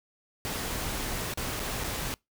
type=noise with dropouts; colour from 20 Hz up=pink; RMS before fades=-33 dBFS; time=0.45-2.14 s; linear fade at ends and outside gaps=0 ms; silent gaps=1.338-1.374 / 1.594-1.6 / 1.838-1.843 s; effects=noise-tail reverb RT60 0.2 s tail -26 dB re dry